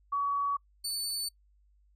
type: tone pair in turn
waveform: sine / 25% pulse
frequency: 1131 / 4495 Hz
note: C#6 / C#8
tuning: +34 / +23 cents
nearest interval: 2 octaves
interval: 2389 cents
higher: second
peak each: -27 dBFS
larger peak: neither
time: 0.12-0.57 / 0.84-1.29 s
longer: neither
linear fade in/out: 10 ms
effects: noise-tail reverb RT60 0.1 s tail -26 dB re dry + added 50 Hz sine -62 dBFS peak until 1.95 s